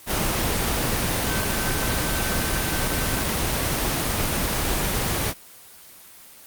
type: tone in noise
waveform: sine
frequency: 1541 Hz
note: G6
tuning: 30 cents flat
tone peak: -31 dBFS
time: 1.23-3.25 s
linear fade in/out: 50 ms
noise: pink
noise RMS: -23 dBFS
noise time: 0.06-5.34 s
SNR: -11 dB
effects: white hiss -46 dBFS RMS until 6.46 s + Opus 24 kbps